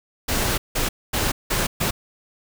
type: noise bursts at uneven times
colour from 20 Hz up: pink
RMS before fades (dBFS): -22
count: 5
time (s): 0.28-0.58 / 0.75-0.89 / 1.13-1.32 / 1.5-1.67 / 1.8-1.91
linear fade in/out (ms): 10
effects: none